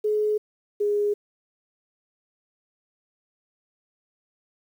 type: tone pair in turn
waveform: sine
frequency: 424.1 / 413 Hz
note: G#4 / G#4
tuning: +36 / -10 cents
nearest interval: unison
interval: 46 cents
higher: first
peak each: -20 dBFS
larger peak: neither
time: 0.04-0.38 / 0.8-1.14 s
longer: neither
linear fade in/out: 10 ms
effects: 9-bit